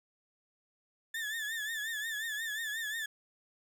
35% pulse tone with vibrato, 1760 Hz, A6, in tune, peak -33 dBFS, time 1.14-3.06 s, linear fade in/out 5 ms, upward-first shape triangle, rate 5.6 Hz, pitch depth 100 cents each way, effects none

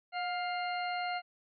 harmonic tone with a mistuned harmonic, 702 Hz, F5, 9 cents sharp, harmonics 1 / 2 / 3 / 4 / 6, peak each -34 / -41 / -41 / -45 / -46 dBFS, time 0.12-1.22 s, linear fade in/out 50 ms, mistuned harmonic 1, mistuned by +40 cents, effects none

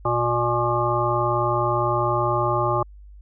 harmonic tone, 119.7 Hz, A#2, 46 cents sharp, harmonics 1 / 3 / 5 / 7 / 9 / 10, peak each -26 / -26 / -26 / -26 / -26 / -26 dBFS, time 0.05-2.83 s, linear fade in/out 5 ms, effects added 50 Hz sine -41 dBFS peak until 3.21 s

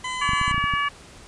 20% pulse tone, 1013 Hz, B5, 44 cents sharp, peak -22 dBFS, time 0.04-0.52 s, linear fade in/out 5 ms
harmonic tone, 572 Hz, D5, 46 cents flat, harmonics 2 / 3 / 4 / 5, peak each -23 / -27 / -29 / -31 dBFS, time 0.21-0.89 s, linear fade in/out 10 ms
clicks, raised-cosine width 5 ms, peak -17 dBFS, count 9, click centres 0.292 / 0.334 / 0.414 / 0.48 / 0.512 / 0.544 / 0.58 / 0.641 / 0.738 s
effects pink hiss -46 dBFS RMS until 1.27 s + resampled to 22050 Hz

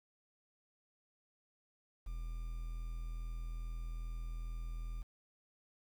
triangle tone with quantisation, 41.2 Hz, E1, in tune, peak -37 dBFS, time 2.06-5.03 s, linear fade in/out 10 ms, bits 10, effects none

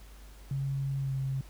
sine tone with pitch glide, 137 to 134.18 Hz, C#3 to C3, -20 to +44 cents, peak -29 dBFS, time 0.51-1.41 s, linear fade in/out 2 ms, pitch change -36 cents, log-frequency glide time 1-1.12 s, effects added 50 Hz sine -48 dBFS peak until 1.49 s + pink hiss -57 dBFS RMS until 1.49 s

